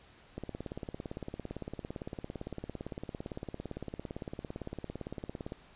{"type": "click train", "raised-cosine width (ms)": 2, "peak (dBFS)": -25, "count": 92, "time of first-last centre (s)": [0.38, 5.521], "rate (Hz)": 17.7, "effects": ["pink hiss -59 dBFS RMS until 5.75 s", "resampled to 8000 Hz"]}